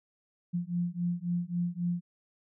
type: beating tone pair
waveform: sine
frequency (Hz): 172.8 / 176.5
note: F3 / F3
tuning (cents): -18 / +19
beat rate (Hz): 3.7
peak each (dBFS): -32 / -32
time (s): 0.53-2.01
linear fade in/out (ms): 20
effects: none